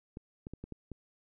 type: clicks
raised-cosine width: 3 ms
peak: -29 dBFS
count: 6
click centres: 0.171 / 0.469 / 0.536 / 0.64 / 0.723 / 0.917 s
effects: none